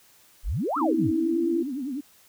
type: exponential two-way sweep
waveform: sine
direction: up then down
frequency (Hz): 30.63 to 1396.9 to 74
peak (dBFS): -24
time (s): 0.43-1.12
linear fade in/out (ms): 50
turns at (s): 0.78
type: tone with vibrato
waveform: sine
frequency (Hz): 270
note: C#4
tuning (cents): -45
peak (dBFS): -28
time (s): 0.76-2.01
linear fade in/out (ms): 10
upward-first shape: triangle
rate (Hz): 10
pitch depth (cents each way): 210
type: tone with pitch glide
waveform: sine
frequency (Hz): 320.2 to 335.7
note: D#4 to E4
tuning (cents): +50 to +32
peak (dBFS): -22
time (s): 0.81-1.63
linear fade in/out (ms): 10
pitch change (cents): +82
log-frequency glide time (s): 1.08-1.4
effects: white hiss -57 dBFS RMS until 2.28 s